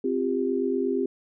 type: chord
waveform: sine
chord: C suspended fourth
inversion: none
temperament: equal with one note detuned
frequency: 261.6 / 349.2 / 397.5 Hz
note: C4 / F4 / G4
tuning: 0 / 0 / +24 cents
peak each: -27 / -29 / -26 dBFS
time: 0.04-1.06 s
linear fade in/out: 5 ms
effects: none